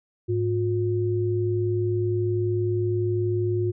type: tone pair together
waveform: sine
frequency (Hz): 106.09 / 357.1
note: G#2 / F4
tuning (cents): +37 / +39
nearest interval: octave + major sixth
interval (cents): 2102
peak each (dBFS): -24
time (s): 0.28-3.72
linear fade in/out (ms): 20
effects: none

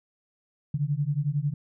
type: beating tone pair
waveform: sine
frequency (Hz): 139.9 / 150.9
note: C#3 / D3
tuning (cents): +16 / +47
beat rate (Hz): 11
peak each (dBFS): -27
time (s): 0.74-1.54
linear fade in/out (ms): 5
effects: none

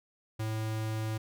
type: tone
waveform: square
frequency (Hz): 109.7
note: A2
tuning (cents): -5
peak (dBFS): -32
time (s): 0.39-1.18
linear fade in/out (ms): 10
effects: none

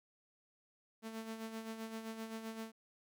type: tone with tremolo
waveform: sawtooth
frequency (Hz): 223.1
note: A3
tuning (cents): +24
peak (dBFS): -37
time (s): 1.02-2.72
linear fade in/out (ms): 50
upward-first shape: sine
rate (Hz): 7.7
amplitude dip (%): 55
effects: none

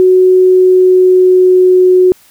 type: tone with pitch glide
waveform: sine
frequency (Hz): 370 to 367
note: F#4 to F#4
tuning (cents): 0 to -14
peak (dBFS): -3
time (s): 0-2.12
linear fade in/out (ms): 0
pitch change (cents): -14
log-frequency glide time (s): 0.4-1.91
effects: white hiss -45 dBFS RMS until 2.3 s

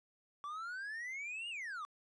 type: exponential two-way sweep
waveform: triangle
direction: up then down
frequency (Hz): 1139 to 2896 to 1139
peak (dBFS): -39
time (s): 0.44-1.85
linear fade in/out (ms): 0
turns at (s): 1.49
effects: resampled to 22050 Hz

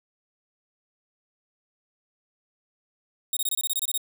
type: tone bursts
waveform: 5% pulse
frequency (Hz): 3745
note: A#7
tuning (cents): +7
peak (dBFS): -16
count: 11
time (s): 3.33-3.977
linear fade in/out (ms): 2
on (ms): 37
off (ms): 24
effects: none

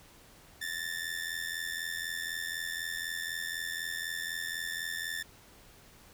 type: ring-modulated tone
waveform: sawtooth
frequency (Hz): 1780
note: A6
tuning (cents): +20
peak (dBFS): -28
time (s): 0.61-5.23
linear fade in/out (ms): 10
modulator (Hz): 42
effects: pink hiss -57 dBFS RMS until 6.13 s

